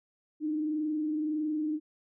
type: tone with frequency modulation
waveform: sine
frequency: 306.3 Hz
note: D#4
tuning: 27 cents flat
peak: -28 dBFS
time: 0.4-1.8 s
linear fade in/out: 50 ms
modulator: 21.7 Hz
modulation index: 0.35
effects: none